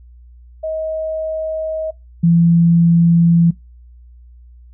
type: tone pair in turn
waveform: sine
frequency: 633 / 168.97 Hz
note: D#5 / E3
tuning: +30 / +43 cents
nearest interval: octave + major seventh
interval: 2287 cents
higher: first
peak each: -19 / -8 dBFS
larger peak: second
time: 0.63-1.91 / 2.23-3.51 s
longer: neither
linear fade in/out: 10 ms
effects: noise-tail reverb RT60 0.2 s tail -21 dB re dry + added 60 Hz sine -39 dBFS peak until 4.73 s